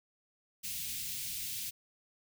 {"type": "band-stop noise", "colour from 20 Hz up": "white", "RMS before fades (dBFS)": -39, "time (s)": [0.63, 1.71], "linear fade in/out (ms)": 20, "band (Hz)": [210, 2400], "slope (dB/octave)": 24, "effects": []}